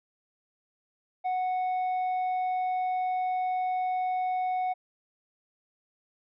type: tone with tanh clipping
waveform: sine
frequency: 738 Hz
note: F#5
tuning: 5 cents flat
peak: -27 dBFS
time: 1.24-4.74 s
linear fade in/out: 20 ms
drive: 4 dB
effects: none